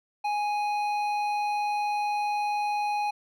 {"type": "tone with hard clipping", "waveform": "sine", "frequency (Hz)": 830.6, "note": "G#5", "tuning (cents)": 0, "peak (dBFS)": -27, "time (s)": [0.24, 3.11], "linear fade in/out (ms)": 10, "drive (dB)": 9, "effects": []}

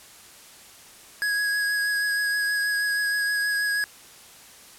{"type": "tone with vibrato", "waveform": "square", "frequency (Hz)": 1661.2, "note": "G#6", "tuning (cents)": 0, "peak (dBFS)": -23, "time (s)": [1.22, 3.84], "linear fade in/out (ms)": 0, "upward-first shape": "triangle", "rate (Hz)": 6.3, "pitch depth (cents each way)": 17, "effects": ["white hiss -48 dBFS RMS until 4.78 s", "low-pass 12000 Hz 12 dB/octave"]}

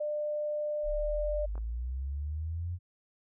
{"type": "tone", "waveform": "sine", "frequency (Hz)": 598, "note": "D5", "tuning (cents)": 31, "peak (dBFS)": -30, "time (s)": [0, 1.46], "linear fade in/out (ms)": 10}
{"type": "linear sweep", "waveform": "sine", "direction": "up", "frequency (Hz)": [30.92, 90], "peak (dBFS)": -32, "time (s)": [0.83, 2.79], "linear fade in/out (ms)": 50}
{"type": "clicks", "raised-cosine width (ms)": 1, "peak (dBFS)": -34, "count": 2, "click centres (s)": [1.555, 1.579]}
{"effects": []}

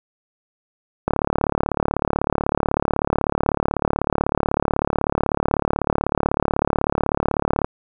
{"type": "click train", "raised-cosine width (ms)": 1, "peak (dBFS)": -4, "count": 238, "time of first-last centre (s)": [1.08, 7.645], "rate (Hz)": 36.1, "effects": []}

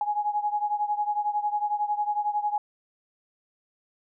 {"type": "beating tone pair", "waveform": "sine", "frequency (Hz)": [830.6, 841.6], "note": ["G#5", "G#5"], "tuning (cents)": [0, 23], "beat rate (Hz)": 11, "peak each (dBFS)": [-26, -29], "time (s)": [0.01, 2.58], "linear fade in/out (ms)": 2, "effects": []}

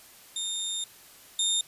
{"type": "tone pair in turn", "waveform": "25% pulse", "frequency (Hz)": [3648, 3648], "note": ["A#7", "A#7"], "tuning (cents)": [-38, -38], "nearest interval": "unison", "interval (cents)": 0, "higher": "neither", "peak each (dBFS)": [-26, -20], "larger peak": "second", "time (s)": [[0.36, 0.84], [1.39, 1.61]], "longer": "first", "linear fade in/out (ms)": 2, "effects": ["white hiss -52 dBFS RMS until 1.67 s", "resampled to 32000 Hz"]}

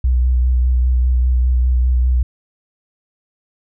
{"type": "tone with vibrato", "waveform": "sine", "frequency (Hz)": 62.3, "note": "B1", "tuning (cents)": 16, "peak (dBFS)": -11, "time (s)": [0.04, 2.23], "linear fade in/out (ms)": 5, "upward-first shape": "sine", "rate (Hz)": 5, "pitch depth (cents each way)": 25, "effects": []}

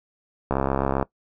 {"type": "click train", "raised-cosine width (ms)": 1, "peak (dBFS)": -8, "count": 36, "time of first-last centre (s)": [0.51, 1.027], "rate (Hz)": 67.7, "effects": ["noise-tail reverb RT60 0.1 s tail -20 dB re dry"]}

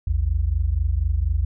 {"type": "tone pair together", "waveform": "sine", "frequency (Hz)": [57.16, 81.3], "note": ["A#1", "E2"], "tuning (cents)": [-33, -23], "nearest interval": "tritone", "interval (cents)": 610, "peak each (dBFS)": -21, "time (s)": [0.07, 1.45], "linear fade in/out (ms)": 5, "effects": []}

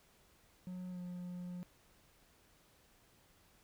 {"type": "tone with pitch glide", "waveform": "triangle", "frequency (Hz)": [182, 178.36], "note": ["F#3", "F3"], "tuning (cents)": [-28, 37], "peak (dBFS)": -40, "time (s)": [0.67, 1.63], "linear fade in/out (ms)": 0, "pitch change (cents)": -35, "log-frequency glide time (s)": [0.9, 1], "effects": ["pink hiss -68 dBFS RMS until 3.63 s"]}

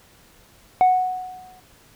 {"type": "tone with exponential decay", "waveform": "sine", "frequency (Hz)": 738, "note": "F#5", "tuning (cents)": -5, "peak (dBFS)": -8, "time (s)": [0.81, 1.6], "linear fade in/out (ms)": 0, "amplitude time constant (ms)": 170, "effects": ["tanh soft clip ceiling -10 dBFS", "pink hiss -53 dBFS RMS until 1.95 s"]}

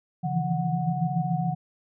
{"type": "tone cluster", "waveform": "sine", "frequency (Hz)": [139.2, 160.6, 166.8, 174.2, 736], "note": ["C#3", "E3", "E3", "F3", "F#5"], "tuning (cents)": [8, -45, 21, -4, -9], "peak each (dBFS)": -30, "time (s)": [0.23, 1.55], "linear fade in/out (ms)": 20, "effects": []}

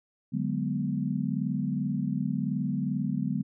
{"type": "chord", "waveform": "sine", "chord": "G# half-diminished seventh", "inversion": "second", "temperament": "equal", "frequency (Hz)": [146.83, 185, 207.7, 246.9], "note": ["D3", "F#3", "G#3", "B3"], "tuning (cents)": [0, 0, 0, 0], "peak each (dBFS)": -32, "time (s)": [0.32, 3.43], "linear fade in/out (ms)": 20, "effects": []}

